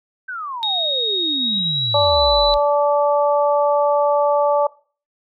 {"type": "exponential sweep", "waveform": "sine", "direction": "down", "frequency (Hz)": [1568, 38.89], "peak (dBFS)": -25, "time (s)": [0.28, 2.58], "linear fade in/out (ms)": 10}
{"type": "tone with pitch glide", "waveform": "sine", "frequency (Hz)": [3750, 3973], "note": ["A#7", "B7"], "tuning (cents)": [10, 10], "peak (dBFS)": -18, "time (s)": [0.63, 2.54], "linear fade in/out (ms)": 0, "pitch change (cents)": 100, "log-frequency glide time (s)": [1.32, 2.2]}
{"type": "harmonic tone", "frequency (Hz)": 290, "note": "D4", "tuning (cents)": -22, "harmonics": [2, 3, 4], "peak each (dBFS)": [-15, -19, -23], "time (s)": [1.94, 4.67], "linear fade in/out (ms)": 5}
{"effects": ["noise-tail reverb RT60 0.4 s tail -20 dB re dry"]}